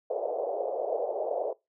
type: band-pass noise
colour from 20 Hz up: white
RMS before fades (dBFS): -31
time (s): 0.1-1.53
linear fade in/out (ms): 5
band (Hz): 430 to 690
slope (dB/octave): 48
effects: noise-tail reverb RT60 0.2 s tail -21 dB re dry